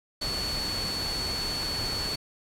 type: tone in noise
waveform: sine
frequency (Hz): 4435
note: C#8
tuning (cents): 0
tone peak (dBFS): -30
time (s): 0.21-2.16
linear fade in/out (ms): 10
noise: pink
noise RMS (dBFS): -34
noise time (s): 0.21-2.16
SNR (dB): +1
effects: low-pass 12000 Hz 12 dB/octave